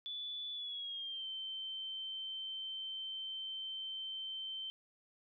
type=tone with pitch glide; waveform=sine; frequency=3463 to 3103 Hz; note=A7 to G7; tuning=-28 to -18 cents; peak=-40 dBFS; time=0.06-4.7 s; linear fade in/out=0 ms; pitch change=-190 cents; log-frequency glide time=0.53-1.27 s; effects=none